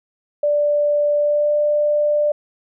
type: tone with pitch glide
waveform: sine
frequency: 587.3 to 593.1 Hz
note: D5 to D5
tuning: 0 to +17 cents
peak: -14 dBFS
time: 0.43-2.32 s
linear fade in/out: 5 ms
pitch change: +17 cents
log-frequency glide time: 1.17-1.54 s
effects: none